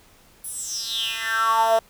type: tone with high-pass filter sweep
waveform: 10% pulse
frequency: 225.4 Hz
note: A3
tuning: 42 cents sharp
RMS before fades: -23 dBFS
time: 0.44-1.79 s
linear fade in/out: 2 ms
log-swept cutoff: 11000 to 600 Hz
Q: 7.1
effects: pink hiss -54 dBFS RMS until 1.89 s